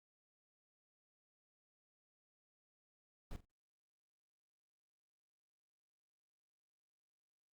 brown noise with echo, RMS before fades -44 dBFS, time 3.31-3.36 s, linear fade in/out 0 ms, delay 44 ms, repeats 2, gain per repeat -15 dB, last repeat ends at 3.448 s, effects Opus 48 kbps

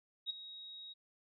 sine tone with ADSR envelope, 3788 Hz, A#7, 27 cents sharp, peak -33 dBFS, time 0.26-0.94 s, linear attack 39 ms, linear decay 13 ms, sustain -14 dB, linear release 22 ms, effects none

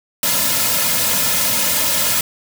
white noise with comb filter, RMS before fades -17 dBFS, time 0.23-2.21 s, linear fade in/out 2 ms, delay 2.6 ms, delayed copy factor -0.95, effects none

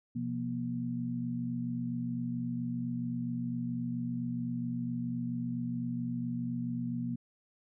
sine tone cluster, 127.1 / 174.5 / 238.9 Hz, C3 / F3 / A#3, -50 / -1 / +43 cents, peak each -38 / -40 / -34 dBFS, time 0.15-7.16 s, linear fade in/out 10 ms, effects none

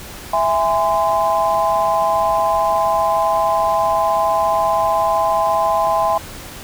sine chord, E augmented, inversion none, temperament just, 659.3 / 824.1 / 1030.1 Hz, E5 / G#5 / B#5, 0 / -14 / -27 cents, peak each -18 dBFS, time 0.33-6.18 s, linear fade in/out 5 ms, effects pink hiss -34 dBFS RMS until 6.63 s

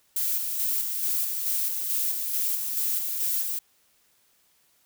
violet noise with tremolo, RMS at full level -26 dBFS, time 0.16-3.59 s, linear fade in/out 5 ms, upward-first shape square, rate 2.3 Hz, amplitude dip 35%, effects white hiss -65 dBFS RMS until 4.85 s

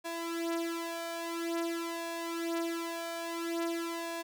sawtooth tone with flanger, 335.1 Hz, E4, 29 cents sharp, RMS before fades -36 dBFS, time 0.04-4.23 s, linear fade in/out 20 ms, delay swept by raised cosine 1.8 to 4.3 ms, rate 0.49 Hz, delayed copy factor +0.8, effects none

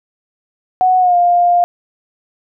sine tone with pitch glide, 740 to 702.9 Hz, F#5 to F5, 0 to +11 cents, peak -8 dBFS, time 0.81-1.64 s, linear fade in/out 0 ms, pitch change -89 cents, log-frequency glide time 0.99-1.16 s, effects none

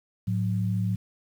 sine tone pair together, 108.5 / 182.47 Hz, A2 / F#3, -24 / -24 cents, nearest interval major sixth, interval 900 cents, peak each -25 / -28 dBFS, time 0.27-0.96 s, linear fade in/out 10 ms, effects 9-bit

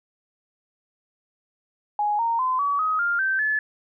sine tone with pitch steps, 833 / 924.3 / 1025.5 / 1137.9 / 1262.6 / 1400.9 / 1554.4 / 1724.8 Hz, G#5 / A#5 / C6 / C#6 / D#6 / F6 / G6 / A6, +5 / -15 / -35 / +45 / +25 / +5 / -15 / -35 cents, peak -20 dBFS, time 1.99-3.59 s, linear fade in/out 2 ms, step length 200 ms, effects none

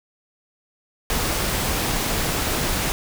pink noise, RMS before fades -23 dBFS, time 1.1-2.92 s, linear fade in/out 0 ms, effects none

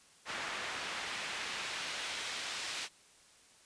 pink noise with band-pass filter sweep, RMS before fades -40 dBFS, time 0.25-2.89 s, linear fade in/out 50 ms, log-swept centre 1800 to 3700 Hz, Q 0.82, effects white hiss -62 dBFS RMS until 3.65 s + resampled to 22050 Hz

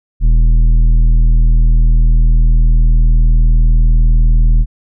sine tone with tanh clipping, 40.03 Hz, D#1, 50 cents sharp, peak -7 dBFS, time 0.2-4.66 s, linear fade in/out 50 ms, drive 9 dB, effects none

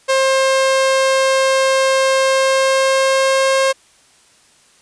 sawtooth tone with pitch glide, 532 to 535.4 Hz, C5 to C5, +29 to +40 cents, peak -8 dBFS, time 0.08-3.73 s, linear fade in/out 20 ms, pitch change +11 cents, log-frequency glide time 2.21-3.59 s, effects white hiss -51 dBFS RMS until 4.81 s + resampled to 22050 Hz

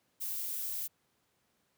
violet noise, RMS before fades -37 dBFS, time 0.2-0.88 s, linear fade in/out 20 ms, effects pink hiss -75 dBFS RMS until 1.77 s + high-pass 100 Hz 12 dB/octave

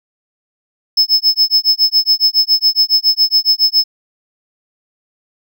triangle tone with tremolo, 5220 Hz, E8, 18 cents flat, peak -5 dBFS, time 0.97-3.84 s, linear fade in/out 5 ms, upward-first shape sine, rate 7.2 Hz, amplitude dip 100%, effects none

